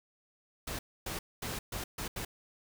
pink noise bursts at uneven times, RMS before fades -38 dBFS, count 6, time 0.67-0.79 / 1.06-1.19 / 1.42-1.59 / 1.72-1.84 / 1.98-2.08 / 2.16-2.25 s, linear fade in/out 5 ms, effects none

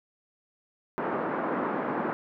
pink band-pass noise, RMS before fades -30 dBFS, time 0.98-2.13 s, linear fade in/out 0 ms, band 210 to 1500 Hz, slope 24 dB/octave, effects none

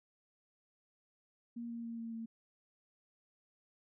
sine tone with pitch steps, 235.3 / 233.1 / 231 / 228.9 / 226.8 Hz, A#3 / A#3 / A#3 / A#3 / A#3, +16 / 0 / -16 / -31 / -47 cents, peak -40 dBFS, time 1.56-2.26 s, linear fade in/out 10 ms, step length 140 ms, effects none

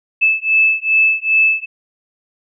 sine beating tone pair, 2618 / 2620.5 Hz, E7 / E7, -13 / -11 cents, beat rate 2.5 Hz, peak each -14 dBFS, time 0.21-1.66 s, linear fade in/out 20 ms, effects none

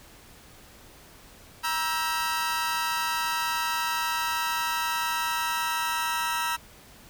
sawtooth chord, E diminished, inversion second, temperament just, 949.3 / 1318.5 / 1582.2 Hz, Bb5 / E6 / G6, +31 / 0 / +16 cents, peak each -25 / -26 / -31 dBFS, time 1.63-6.57 s, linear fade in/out 20 ms, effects pink hiss -51 dBFS RMS until 7.09 s

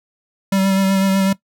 square tone with vibrato, 193.3 Hz, G3, 24 cents flat, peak -14 dBFS, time 0.52-1.33 s, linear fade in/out 5 ms, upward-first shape sine, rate 8 Hz, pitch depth 20 cents each way, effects noise-tail reverb RT60 0.1 s tail -18 dB re dry

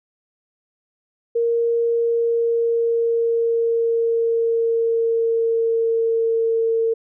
sine tone with pitch glide, 466.2 to 454 Hz, A#4 to A#4, 0 to -46 cents, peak -16 dBFS, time 1.35-6.94 s, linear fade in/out 10 ms, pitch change -46 cents, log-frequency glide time 1.8-6.74 s, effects none

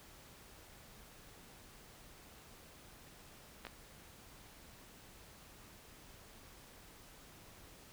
clicks, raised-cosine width 0.3 ms, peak -29 dBFS, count 2, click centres 3.651 / 3.668 s, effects pink hiss -58 dBFS RMS until 7.92 s

